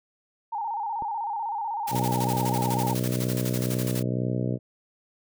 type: tone with vibrato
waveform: sine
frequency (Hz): 866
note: A5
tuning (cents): -28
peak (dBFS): -27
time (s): 0.52-2.94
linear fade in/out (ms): 10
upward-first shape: square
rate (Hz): 16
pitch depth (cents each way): 93
type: clicks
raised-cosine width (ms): 2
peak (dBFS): -26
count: 3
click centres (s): 1.023 / 1.958 / 2.35
type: noise with tremolo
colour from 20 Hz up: white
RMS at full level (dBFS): -34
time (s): 1.87-4.03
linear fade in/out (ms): 10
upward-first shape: square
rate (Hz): 12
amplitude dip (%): 65
type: harmonic tone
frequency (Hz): 62.1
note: B1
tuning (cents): +10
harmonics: 2 / 3 / 4 / 5 / 6 / 7 / 8 / 9 / 10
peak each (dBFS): -27 / -31 / -33 / -35 / -37 / -38 / -39 / -40 / -41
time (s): 1.9-4.59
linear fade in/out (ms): 50
effects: none